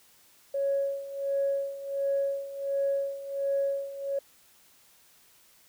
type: tone with tremolo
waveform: sine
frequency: 554.4 Hz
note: C#5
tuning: in tune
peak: -23 dBFS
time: 0.54-4.19 s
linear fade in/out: 5 ms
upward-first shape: sine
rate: 1.4 Hz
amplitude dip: 80%
effects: tanh soft clip ceiling -19 dBFS + white hiss -60 dBFS RMS until 5.68 s